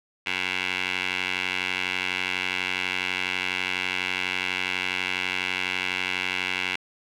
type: tone with band-pass filter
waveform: 15% pulse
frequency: 92.1 Hz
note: F#2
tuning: 7 cents flat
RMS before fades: -28 dBFS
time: 0.26-6.76 s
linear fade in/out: 5 ms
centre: 2500 Hz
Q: 3.5
effects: none